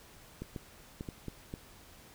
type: clicks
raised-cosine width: 3 ms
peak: -26 dBFS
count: 6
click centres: 0.42 / 0.562 / 1.009 / 1.088 / 1.283 / 1.539 s
effects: pink hiss -56 dBFS RMS until 2.14 s